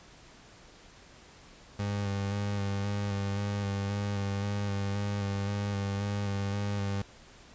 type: tone with vibrato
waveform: 30% pulse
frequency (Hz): 100.5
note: G2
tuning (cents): +44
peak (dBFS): -27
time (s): 1.79-7.02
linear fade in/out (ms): 5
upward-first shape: square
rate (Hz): 1.9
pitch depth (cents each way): 20
effects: pink hiss -54 dBFS RMS until 7.54 s + resampled to 16000 Hz